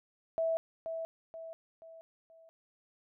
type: tone with echo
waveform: sine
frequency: 654 Hz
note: E5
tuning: 14 cents flat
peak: -28 dBFS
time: 0.38-0.57 s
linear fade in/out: 0 ms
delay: 480 ms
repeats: 4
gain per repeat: -7 dB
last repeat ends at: 2.49 s
effects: none